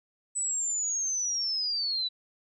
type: linear sweep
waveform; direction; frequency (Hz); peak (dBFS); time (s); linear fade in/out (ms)
sine; down; 8000 to 3913; -27; 0.35-2.09; 20
effects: none